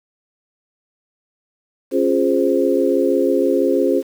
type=chord; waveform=sine; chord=Db major seventh; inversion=none; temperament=equal with one note detuned; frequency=273.7 / 349.2 / 415.3 / 523.3 Hz; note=Db4 / F4 / Ab4 / C5; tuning=-22 / 0 / 0 / 0 cents; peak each=-19 dBFS; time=1.91-4.03 s; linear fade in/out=50 ms; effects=7-bit